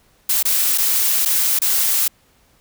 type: noise with dropouts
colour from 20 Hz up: blue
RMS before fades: -17 dBFS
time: 0.29-2.08 s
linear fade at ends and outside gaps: 5 ms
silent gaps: 0.429-0.452 / 0.777-0.782 / 1.251-1.257 / 1.59-1.617 s
effects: pink hiss -57 dBFS RMS until 2.6 s